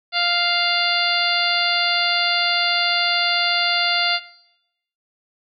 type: harmonic tone with a mistuned harmonic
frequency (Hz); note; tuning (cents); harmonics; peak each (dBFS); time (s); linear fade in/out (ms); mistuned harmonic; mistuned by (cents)
698.5; F5; 0; 1 / 2 / 3 / 4 / 5 / 6 / 7; -25 / -25 / -25 / -25 / -25 / -25 / -25; 0.12-4.2; 50; 7; -78
effects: noise-tail reverb RT60 0.8 s tail -17 dB re dry